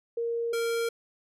sine / square tone pair in turn, 466.2 / 463.2 Hz, A#4 / A#4, 0 / -11 cents, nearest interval unison, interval 11 cents, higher first, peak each -27 dBFS, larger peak neither, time 0.17-0.53 / 0.53-0.89 s, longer neither, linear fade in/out 5 ms, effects resampled to 32000 Hz

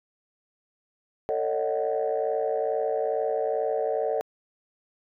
sine chord, D# half-diminished seventh, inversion second, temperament just, 448 / 560 / 622.3 / 746.7 Hz, A4 / C#5 / D#5 / F#5, +31 / +18 / 0 / +16 cents, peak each -27 / -29 / -29 / -31 dBFS, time 1.29-4.21 s, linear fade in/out 0 ms, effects tanh soft clip ceiling -16 dBFS

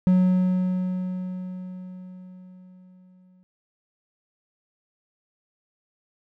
triangle tone with exponential decay, 183.6 Hz, F#3, 13 cents flat, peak -12 dBFS, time 0.07-3.43 s, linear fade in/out 0 ms, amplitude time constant 730 ms, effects none

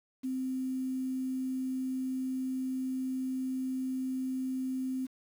sine tone with quantisation, 259.9 Hz, C4, 11 cents flat, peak -31 dBFS, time 0.23-5.07 s, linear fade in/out 20 ms, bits 9, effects none

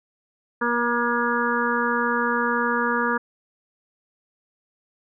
harmonic tone, 238.4 Hz, A#3, 39 cents sharp, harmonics 1 / 2 / 4 / 5 / 6 / 7, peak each -27 / -27 / -27 / -27 / -27 / -27 dBFS, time 0.61-3.18 s, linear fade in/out 10 ms, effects none

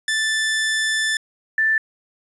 sawtooth / sine tone pair in turn, 1760 / 1766.9 Hz, A6 / A6, 0 / +7 cents, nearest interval unison, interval 7 cents, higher second, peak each -15 dBFS, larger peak neither, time 0.08-1.17 / 1.58-1.78 s, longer first, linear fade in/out 2 ms, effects resampled to 24000 Hz + 9-bit

